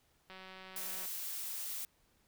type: click train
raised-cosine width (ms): 0.3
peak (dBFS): -35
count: 143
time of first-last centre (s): 0.3-1.055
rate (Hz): 188
type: noise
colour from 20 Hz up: blue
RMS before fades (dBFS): -41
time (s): 0.76-1.85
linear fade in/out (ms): 2
effects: pink hiss -72 dBFS RMS until 2.27 s